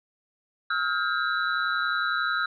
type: tone cluster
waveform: sine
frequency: 1284 / 1415 / 1598 / 3936 Hz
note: E6 / F6 / G6 / B7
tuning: -46 / +22 / +33 / -7 cents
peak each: -29 / -27 / -30 / -34 dBFS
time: 0.7-2.46 s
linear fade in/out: 5 ms
effects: none